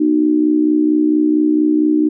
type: tone with amplitude modulation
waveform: sine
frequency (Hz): 304.7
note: D#4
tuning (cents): -36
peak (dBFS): -7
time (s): 0-2.09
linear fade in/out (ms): 10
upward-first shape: sine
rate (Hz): 64.4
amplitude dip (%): 75
effects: none